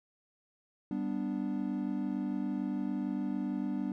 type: chord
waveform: triangle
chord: G major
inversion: none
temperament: equal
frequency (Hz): 196 / 246.9 / 293.7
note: G3 / B3 / D4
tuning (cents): 0 / 0 / 0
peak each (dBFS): -34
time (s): 0.91-3.92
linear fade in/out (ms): 2
effects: none